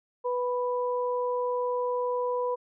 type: tone pair together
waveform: sine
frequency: 493.9 / 987.8 Hz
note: B4 / B5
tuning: 0 / 0 cents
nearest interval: octave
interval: 1200 cents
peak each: -27 / -31 dBFS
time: 0.24-2.56 s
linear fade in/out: 20 ms
effects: none